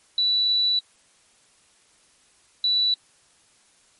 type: tone pair in turn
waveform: sine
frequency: 3951 / 3951 Hz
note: B7 / B7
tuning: 0 / 0 cents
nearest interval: unison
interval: 0 cents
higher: neither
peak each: -18 dBFS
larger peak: neither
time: 0.18-0.79 / 2.64-2.94 s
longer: first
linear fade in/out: 2 ms
effects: white hiss -59 dBFS RMS until 3.99 s + MP3 48 kbps